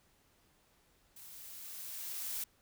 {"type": "noise with level ramp", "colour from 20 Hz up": "blue", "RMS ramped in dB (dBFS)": [-53, -38], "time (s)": [1.16, 2.44], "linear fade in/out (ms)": 5, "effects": ["pink hiss -70 dBFS RMS until 2.61 s"]}